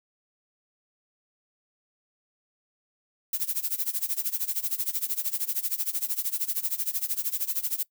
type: noise with tremolo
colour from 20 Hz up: violet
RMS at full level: -26 dBFS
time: 3.33-7.83 s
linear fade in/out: 2 ms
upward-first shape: sine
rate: 13 Hz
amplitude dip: 90%
effects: noise-tail reverb RT60 0.1 s tail -22 dB re dry